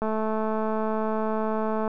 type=click train; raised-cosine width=1 ms; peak=-15 dBFS; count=406; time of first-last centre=0.02-1.878 s; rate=218 Hz; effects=none